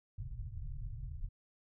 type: low-pass noise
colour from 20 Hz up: pink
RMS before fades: -42 dBFS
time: 0.18-1.29 s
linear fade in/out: 10 ms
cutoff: 140 Hz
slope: 96 dB/octave
effects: none